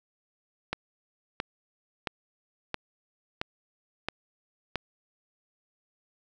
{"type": "click train", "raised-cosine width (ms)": 0.3, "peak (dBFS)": -13, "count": 7, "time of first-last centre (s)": [0.73, 4.757], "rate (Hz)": 1.49, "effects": []}